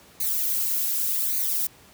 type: noise with flanger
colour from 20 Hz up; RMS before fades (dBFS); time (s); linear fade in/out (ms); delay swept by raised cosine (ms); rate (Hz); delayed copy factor
violet; -25; 0.2-1.67; 5; 0.46 to 2.76; 0.86; +0.85
effects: pink hiss -52 dBFS RMS until 1.93 s + high-pass 60 Hz 12 dB/octave